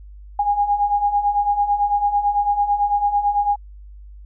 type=beating tone pair; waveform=sine; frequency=812 / 821 Hz; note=G#5 / G#5; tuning=-39 / -20 cents; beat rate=9 Hz; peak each=-22 / -17 dBFS; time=0.39-3.56 s; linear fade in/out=5 ms; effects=added 50 Hz sine -37 dBFS peak until 4.25 s